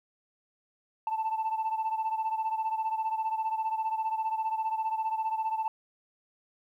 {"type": "beating tone pair", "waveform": "sine", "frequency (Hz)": [880, 895], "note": ["A5", "A5"], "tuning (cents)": [0, 29], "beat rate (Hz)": 15, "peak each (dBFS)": [-28, -32], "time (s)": [1.07, 5.68], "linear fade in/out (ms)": 2, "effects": ["tanh soft clip ceiling -24 dBFS", "11-bit"]}